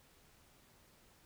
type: silence
effects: pink hiss -66 dBFS RMS until 1.25 s